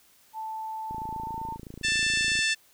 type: tone with pitch glide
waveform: sine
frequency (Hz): 880 to 898.5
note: A5 to A5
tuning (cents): 0 to +36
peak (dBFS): -32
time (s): 0.33-1.58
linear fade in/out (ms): 50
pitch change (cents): +36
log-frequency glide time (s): 1.1-1.39
type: click train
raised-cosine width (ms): 3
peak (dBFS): -28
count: 42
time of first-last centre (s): 0.91-2.39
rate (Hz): 27.7
type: harmonic tone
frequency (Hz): 885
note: A5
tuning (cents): +10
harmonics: 2 / 3 / 4 / 5 / 6 / 7 / 8 / 9 / 10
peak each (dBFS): -27 / -28 / -31 / -35 / -34 / -39 / -39 / -39 / -41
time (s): 1.83-2.55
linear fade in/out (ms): 20
effects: white hiss -60 dBFS RMS until 2.73 s